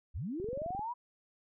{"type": "linear sweep", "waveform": "sine", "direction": "up", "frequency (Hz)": [48.36, 996], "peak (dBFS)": -35, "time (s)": [0.14, 0.94], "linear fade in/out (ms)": 20}
{"type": "click train", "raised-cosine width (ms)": 3, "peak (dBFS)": -32, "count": 10, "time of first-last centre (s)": [0.4, 0.793], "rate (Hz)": 22.9}
{"effects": []}